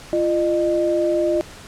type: tone pair together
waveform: sine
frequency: 344.3 / 610 Hz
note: F4 / D#5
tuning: -25 / -34 cents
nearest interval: minor seventh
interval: 991 cents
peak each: -19 dBFS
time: 0.13-1.41 s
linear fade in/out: 0 ms
effects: pink hiss -40 dBFS RMS until 1.67 s + low-pass 9000 Hz 12 dB/octave